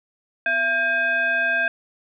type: tone with frequency modulation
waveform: sine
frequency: 1600 Hz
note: G6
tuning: 35 cents sharp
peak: -18 dBFS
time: 0.46-1.68 s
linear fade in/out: 2 ms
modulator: 927 Hz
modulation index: 0.74
effects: none